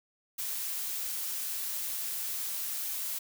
blue noise, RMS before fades -35 dBFS, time 0.38-3.19 s, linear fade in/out 10 ms, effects none

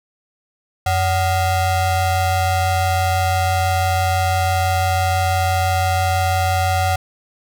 square ring-modulated tone, 329.6 Hz, E4, in tune, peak -13 dBFS, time 0.86-6.96 s, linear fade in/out 5 ms, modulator 419 Hz, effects none

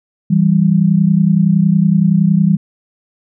sine tone pair together, 164.83 / 195.6 Hz, E3 / G3, 0 / -4 cents, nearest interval minor third, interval 296 cents, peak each -11 dBFS, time 0.3-2.57 s, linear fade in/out 10 ms, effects none

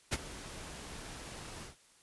pink noise with ADSR envelope, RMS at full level -30 dBFS, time 0.11-1.76 s, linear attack 22 ms, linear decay 34 ms, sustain -16 dB, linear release 130 ms, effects white hiss -64 dBFS RMS until 2.02 s + resampled to 24000 Hz

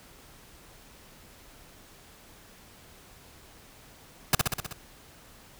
pink noise with echo, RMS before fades -20 dBFS, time 4.33-4.35 s, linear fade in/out 2 ms, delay 63 ms, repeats 6, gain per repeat -3 dB, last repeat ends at 4.728 s, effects pink hiss -53 dBFS RMS until 5.59 s

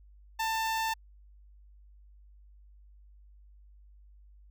sawtooth tone with notch filter, 891 Hz, A5, 22 cents sharp, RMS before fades -31 dBFS, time 0.39-0.94 s, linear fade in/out 10 ms, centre 10000 Hz, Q 1.8, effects added 50 Hz sine -53 dBFS peak until 4.5 s

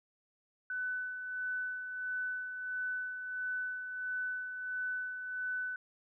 sine tone with tremolo, 1500 Hz, F#6, 23 cents sharp, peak -33 dBFS, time 0.7-5.76 s, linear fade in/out 2 ms, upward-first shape sine, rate 1.5 Hz, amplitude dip 50%, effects none

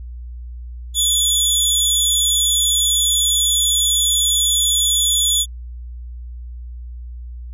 20% pulse tone with amplitude modulation, 3453 Hz, A7, 33 cents flat, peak -6 dBFS, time 0.94-5.46 s, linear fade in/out 50 ms, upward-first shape sine, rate 240 Hz, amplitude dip 50%, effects added 60 Hz sine -29 dBFS peak until 7.53 s

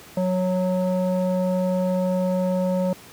square tone with low-pass filter, 183.7 Hz, F#3, 12 cents flat, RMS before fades -22 dBFS, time 0.17-2.93 s, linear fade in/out 2 ms, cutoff 680 Hz, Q 6, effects pink hiss -45 dBFS RMS until 3.12 s + high-pass 100 Hz 12 dB/octave

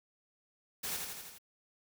white noise with echo, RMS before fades -38 dBFS, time 0.83-0.97 s, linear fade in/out 10 ms, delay 83 ms, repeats 5, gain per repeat -3 dB, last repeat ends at 1.385 s, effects none

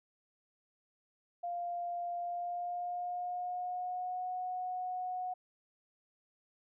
sine tone with pitch glide, 698.5 to 732.4 Hz, F5 to F#5, 0 to -18 cents, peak -35 dBFS, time 1.43-5.34 s, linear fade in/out 10 ms, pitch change +82 cents, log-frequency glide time 2.19-4.28 s, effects none

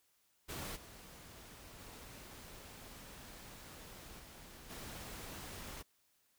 pink noise with level steps, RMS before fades -44 / -55 / -53 / -55 / -48 dBFS, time 0.48-5.83 s, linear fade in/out 20 ms, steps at 0.75 / 1.78 / 4.18 / 4.69 s, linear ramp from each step 20 ms, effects white hiss -75 dBFS RMS until 6.38 s

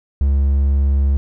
triangle tone, 69.3 Hz, C#2, in tune, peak -10 dBFS, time 0.21-1.17 s, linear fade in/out 0 ms, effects none

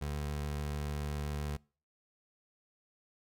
25% pulse tone with vibrato, 73.42 Hz, D2, in tune, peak -31 dBFS, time 0.01-1.57 s, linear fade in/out 10 ms, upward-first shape sine, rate 7.1 Hz, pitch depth 8 cents each way, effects noise-tail reverb RT60 0.4 s tail -25 dB re dry

